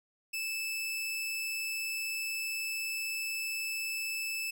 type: tone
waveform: sawtooth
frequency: 2627 Hz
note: E7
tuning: 7 cents flat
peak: -30 dBFS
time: 0.33-4.51 s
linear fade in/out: 10 ms
effects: none